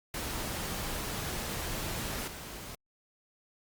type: noise with level steps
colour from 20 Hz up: pink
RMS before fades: -36 / -43 dBFS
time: 0.14-2.75 s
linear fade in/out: 2 ms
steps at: 2.27 s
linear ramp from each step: 10 ms
effects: Opus 48 kbps